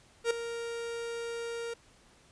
45% pulse tone with ADSR envelope, 466.2 Hz, A#4, in tune, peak -23 dBFS, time 0.24-1.74 s, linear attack 66 ms, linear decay 5 ms, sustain -12 dB, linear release 8 ms, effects pink hiss -61 dBFS RMS until 2.31 s + resampled to 22050 Hz

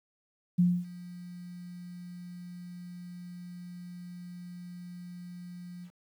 sine tone with ADSR envelope, 177.1 Hz, F3, 24 cents sharp, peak -19 dBFS, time 0.58-5.91 s, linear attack 15 ms, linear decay 250 ms, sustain -22 dB, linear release 71 ms, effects 10-bit

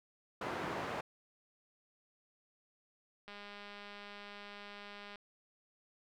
white band-pass noise, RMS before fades -40 dBFS, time 0.41-1.01 s, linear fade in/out 5 ms, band 110 to 1200 Hz, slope 12 dB/octave
click train, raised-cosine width 0.3 ms, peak -34 dBFS, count 384, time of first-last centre 3.28-5.157 s, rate 204 Hz
effects none

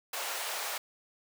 pink high-pass noise, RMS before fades -36 dBFS, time 0.13-0.78 s, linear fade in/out 5 ms, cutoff 580 Hz, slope 24 dB/octave, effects none

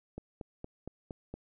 click train, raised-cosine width 2 ms, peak -27 dBFS, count 6, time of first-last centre 0.18-1.34 s, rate 4.31 Hz, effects none

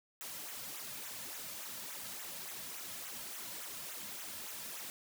white noise with flanger, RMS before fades -45 dBFS, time 0.21-4.9 s, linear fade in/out 0 ms, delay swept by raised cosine 0.2 to 2.7 ms, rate 3.5 Hz, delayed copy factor -0.75, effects none

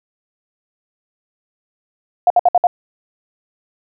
sine tone bursts, 711 Hz, F5, 31 cents sharp, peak -7 dBFS, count 5, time 2.27-2.67 s, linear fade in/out 2 ms, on 32 ms, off 60 ms, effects none

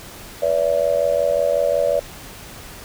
sine tone with amplitude modulation, 574 Hz, D5, 40 cents flat, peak -11 dBFS, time 0.42-2 s, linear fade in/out 10 ms, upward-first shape sine, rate 85.5 Hz, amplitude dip 100%, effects pink hiss -38 dBFS RMS until 2.84 s

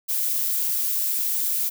violet noise, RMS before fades -24 dBFS, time 0.08-1.7 s, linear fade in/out 20 ms, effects none

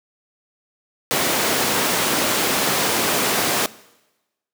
pink high-pass noise, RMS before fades -20 dBFS, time 1.11-3.66 s, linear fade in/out 0 ms, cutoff 250 Hz, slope 12 dB/octave, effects noise-tail reverb RT60 1.0 s tail -20 dB re dry

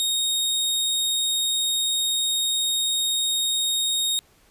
sawtooth tone, 3729 Hz, A#7, in tune, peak -18 dBFS, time 0-4.19 s, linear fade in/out 0 ms, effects pink hiss -58 dBFS RMS until 4.5 s + resampled to 32000 Hz

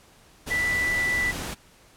sine tone in noise, 1975.5 Hz, B6, in tune, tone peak -22 dBFS, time 0.5-1.32 s, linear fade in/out 20 ms, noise pink, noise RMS -33 dBFS, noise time 0.46-1.55 s, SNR +8 dB, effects pink hiss -55 dBFS RMS until 1.96 s + low-pass 12000 Hz 12 dB/octave

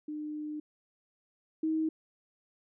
sine tone pair in turn, 302.1 / 316.7 Hz, D4 / D#4, +49 / +31 cents, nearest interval minor second, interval 82 cents, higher second, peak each -35 / -27 dBFS, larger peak second, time 0.08-0.6 / 1.63-1.89 s, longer first, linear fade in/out 5 ms, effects none

